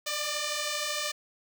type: beating tone pair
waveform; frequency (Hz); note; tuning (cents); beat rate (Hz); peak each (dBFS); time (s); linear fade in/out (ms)
5% pulse; 587.3 / 600.3; D5 / D5; 0 / +38; 13; -23 / -20; 0.06-1.12; 10
effects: none